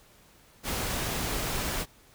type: noise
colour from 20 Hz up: pink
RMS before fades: -31 dBFS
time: 0.63-1.86 s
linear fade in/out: 50 ms
effects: pink hiss -58 dBFS RMS until 2.14 s